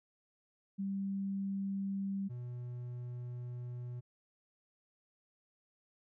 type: tone pair in turn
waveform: sine / triangle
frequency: 196 / 122.45 Hz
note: G3 / B2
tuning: 0 / -14 cents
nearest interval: minor sixth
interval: 814 cents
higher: first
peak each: -34 / -38 dBFS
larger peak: first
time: 0.78-2.29 / 2.29-4.01 s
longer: second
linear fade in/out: 20 ms
effects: none